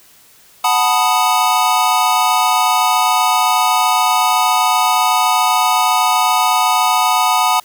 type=chord; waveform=square; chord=B dominant seventh; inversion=second; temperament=equal; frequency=740 / 880 / 987.8 / 1244.5 Hz; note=F#5 / A5 / B5 / D#6; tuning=0 / 0 / 0 / 0 cents; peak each=-18 dBFS; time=0.64-7.6 s; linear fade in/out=5 ms; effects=white hiss -47 dBFS RMS until 7.64 s